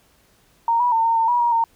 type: tone with pitch steps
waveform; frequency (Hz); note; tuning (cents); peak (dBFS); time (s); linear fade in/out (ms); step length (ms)
sine; 926 / 974 / 905 / 916 / 905 / 967 / 950 / 917; A#5 / B5 / A5 / A#5 / A5 / B5 / A#5 / A#5; -12 / -24 / +48 / -31 / +48 / -37 / +33 / -29; -15; 0.68-1.64; 2; 120
effects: pink hiss -58 dBFS RMS until 1.75 s